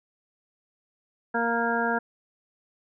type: harmonic tone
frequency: 233.1 Hz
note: A#3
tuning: in tune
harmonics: 1 / 2 / 3 / 4 / 6 / 7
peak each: -30 / -30 / -30 / -30 / -30 / -30 dBFS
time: 1.34-1.99 s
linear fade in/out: 10 ms
effects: none